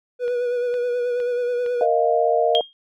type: tone with vibrato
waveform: triangle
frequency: 487.9 Hz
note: B4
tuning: 21 cents flat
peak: -18 dBFS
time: 0.19-1.87 s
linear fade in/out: 50 ms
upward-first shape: sine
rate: 9.3 Hz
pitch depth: 28 cents each way
type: click train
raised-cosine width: 0.3 ms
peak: -25 dBFS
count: 4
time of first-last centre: 0.28-1.662 s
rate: 2.17 Hz
type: chord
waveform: sine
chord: Bb suspended fourth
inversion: none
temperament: equal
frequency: 466.2 / 622.3 / 698.5 Hz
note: Bb4 / Eb5 / F5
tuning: 0 / 0 / 0 cents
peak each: -20 dBFS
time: 1.81-2.61 s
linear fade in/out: 2 ms
type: tone with exponential decay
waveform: sine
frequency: 3228 Hz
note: G#7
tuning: 50 cents flat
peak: -15 dBFS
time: 2.55-2.73 s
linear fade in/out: 0 ms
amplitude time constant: 37 ms
effects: none